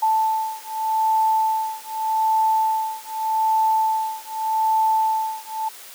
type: beating tone pair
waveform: sine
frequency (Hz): 880 / 880.83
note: A5 / A5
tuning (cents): 0 / +2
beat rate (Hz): 0.83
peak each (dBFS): -21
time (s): 0.02-5.69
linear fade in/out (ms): 10
effects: white hiss -41 dBFS RMS until 5.94 s + high-pass 400 Hz 12 dB/octave